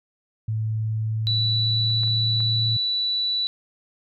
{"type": "tone with pitch glide", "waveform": "sine", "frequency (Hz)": [109.7, 112.46], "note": ["A2", "A2"], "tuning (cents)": [-5, 38], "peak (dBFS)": -22, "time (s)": [0.48, 2.77], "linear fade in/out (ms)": 5, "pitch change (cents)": 43, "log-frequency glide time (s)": [1.01, 2.15]}
{"type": "tone", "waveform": "sine", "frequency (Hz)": 3953, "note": "B7", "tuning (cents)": 1, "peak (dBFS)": -21, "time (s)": [1.27, 3.47], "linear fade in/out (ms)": 0}
{"type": "clicks", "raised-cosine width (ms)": 0.5, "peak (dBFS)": [-35, -25, -33, -26], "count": 4, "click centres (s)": [1.903, 2.034, 2.076, 2.404]}
{"effects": []}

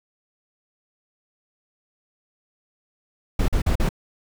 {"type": "noise bursts", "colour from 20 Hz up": "brown", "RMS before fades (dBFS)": -19, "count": 4, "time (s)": [3.39, 3.891], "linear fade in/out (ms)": 5, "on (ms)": 93, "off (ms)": 43, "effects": []}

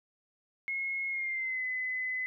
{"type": "tone with pitch glide", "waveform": "sine", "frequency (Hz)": [2166, 2021], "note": ["C#7", "B6"], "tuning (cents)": [-41, 39], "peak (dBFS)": -31, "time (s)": [0.68, 2.26], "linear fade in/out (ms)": 0, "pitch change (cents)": -120, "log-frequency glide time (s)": [1.09, 1.63], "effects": []}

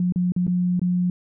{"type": "tone with dropouts", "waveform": "sine", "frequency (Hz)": 179, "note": "F3", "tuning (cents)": 43, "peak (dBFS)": -18, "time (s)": [0, 1.1], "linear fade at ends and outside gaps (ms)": 2, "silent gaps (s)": [[0.123, 0.159], [0.321, 0.363], [0.468, 0.478], [0.795, 0.816]], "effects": []}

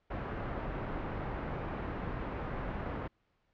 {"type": "low-pass noise", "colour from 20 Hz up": "pink", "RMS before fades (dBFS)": -38, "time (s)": [0.1, 3.08], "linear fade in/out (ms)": 10, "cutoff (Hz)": 1500, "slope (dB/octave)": 12, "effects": ["pink hiss -75 dBFS RMS until 3.53 s", "low-pass 3000 Hz 12 dB/octave"]}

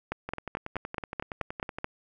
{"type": "two click trains", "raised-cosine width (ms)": 0.5, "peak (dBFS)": [-20, -15], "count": [17, 9], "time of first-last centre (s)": [[0.29, 1.785], [0.12, 1.844]], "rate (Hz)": [10.7, 4.64], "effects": []}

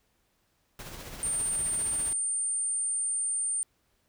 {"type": "noise with tremolo", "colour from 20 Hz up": "pink", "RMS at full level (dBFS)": -41, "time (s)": [0.79, 2.13], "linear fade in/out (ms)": 2, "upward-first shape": "sine", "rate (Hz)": 15, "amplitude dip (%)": 40}
{"type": "tone", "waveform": "sine", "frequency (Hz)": 8940, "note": "C#9", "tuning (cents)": 14, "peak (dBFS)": -27, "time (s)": [1.23, 3.63], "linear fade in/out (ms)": 0}
{"effects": ["pink hiss -72 dBFS RMS until 4.08 s"]}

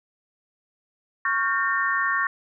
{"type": "chord", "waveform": "sine", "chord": "G half-diminished seventh", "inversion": "second", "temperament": "equal with one note detuned", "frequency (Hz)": [1108.7, 1396.9, 1568, 1823.1], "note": ["Db6", "F6", "G6", "Bb6"], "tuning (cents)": [0, 0, 0, -39], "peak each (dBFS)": [-25, -30, -29, -24], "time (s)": [1.25, 2.27], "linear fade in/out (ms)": 2, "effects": []}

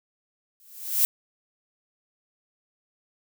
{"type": "noise with exponential growth", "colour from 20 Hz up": "violet", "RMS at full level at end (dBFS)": -18, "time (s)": [0.6, 1.05], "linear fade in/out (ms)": 0, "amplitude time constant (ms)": 97, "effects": []}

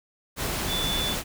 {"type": "tone in noise", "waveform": "sine", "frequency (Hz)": 3481, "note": "A7", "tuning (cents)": -19, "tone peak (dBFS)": -27, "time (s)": [0.67, 1.16], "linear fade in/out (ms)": 50, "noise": "pink", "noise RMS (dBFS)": -29, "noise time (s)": [0.36, 1.24], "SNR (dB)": -1, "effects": []}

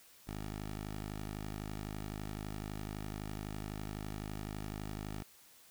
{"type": "tone", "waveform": "10% pulse", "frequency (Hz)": 51.91, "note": "G#1", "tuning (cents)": 0, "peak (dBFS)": -32, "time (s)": [0.27, 5.23], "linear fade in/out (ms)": 10, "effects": ["white hiss -61 dBFS RMS until 5.7 s"]}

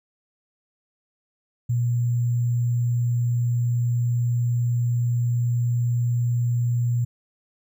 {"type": "tone with sample-and-hold", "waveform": "sine", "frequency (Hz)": 120.3, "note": "B2", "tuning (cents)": -45, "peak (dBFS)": -19, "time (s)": [1.69, 7.05], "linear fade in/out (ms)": 10, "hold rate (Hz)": 7350, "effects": []}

